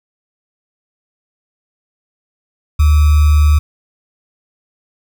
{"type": "tone with sample-and-hold", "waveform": "sine", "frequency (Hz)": 74.9, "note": "D2", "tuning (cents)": 35, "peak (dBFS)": -6, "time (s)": [2.79, 3.59], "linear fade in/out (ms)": 10, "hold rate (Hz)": 1225, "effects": []}